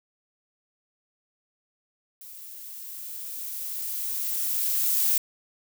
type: noise with level ramp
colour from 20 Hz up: violet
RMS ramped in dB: -44 to -22 dBFS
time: 2.21-5.18 s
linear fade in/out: 2 ms
effects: none